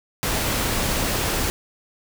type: noise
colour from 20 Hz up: pink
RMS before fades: -23 dBFS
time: 0.23-1.5 s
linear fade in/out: 0 ms
effects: none